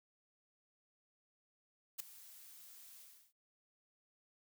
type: noise with ADSR envelope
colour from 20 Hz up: blue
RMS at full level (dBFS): -38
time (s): 1.98-3.33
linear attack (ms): 21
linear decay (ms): 3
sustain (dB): -19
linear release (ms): 330
effects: none